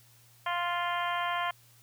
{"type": "harmonic tone", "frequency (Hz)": 349.2, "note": "F4", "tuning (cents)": 0, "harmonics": [2, 3, 4, 5, 6, 7, 8, 9], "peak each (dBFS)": [-34, -32, -38, -38, -40, -45, -46, -41], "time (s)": [0.46, 1.51], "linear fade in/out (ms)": 5, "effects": ["added 118 Hz sine -61 dBFS peak until 1.82 s", "white hiss -61 dBFS RMS until 1.82 s"]}